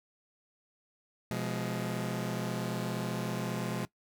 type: chord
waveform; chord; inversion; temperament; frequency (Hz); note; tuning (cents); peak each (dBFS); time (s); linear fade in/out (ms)
sawtooth; F diminished; second; just; 125.72 / 174.61 / 209.5; Cb3 / F3 / Ab3; +31 / 0 / +15; -33; 1.31-3.85; 0
effects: noise-tail reverb RT60 0.1 s tail -19 dB re dry